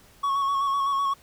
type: tone with vibrato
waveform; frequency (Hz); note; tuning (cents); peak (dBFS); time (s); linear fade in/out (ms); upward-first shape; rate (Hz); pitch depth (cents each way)
triangle; 1108.7; C#6; 0; -20; 0.23-1.14; 10; square; 7.9; 24
effects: pink hiss -55 dBFS RMS until 1.22 s